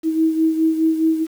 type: beating tone pair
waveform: sine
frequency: 320 / 324.8 Hz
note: D#4 / E4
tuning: +49 / -26 cents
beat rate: 4.8 Hz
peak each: -15 / -22 dBFS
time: 0.03-1.27 s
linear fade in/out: 50 ms
effects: 7-bit